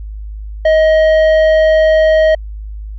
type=tone with tanh clipping; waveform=sine; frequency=630 Hz; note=D#5; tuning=21 cents sharp; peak=-8 dBFS; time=0.65-2.35 s; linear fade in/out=5 ms; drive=9 dB; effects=added 52 Hz sine -23 dBFS peak until 2.98 s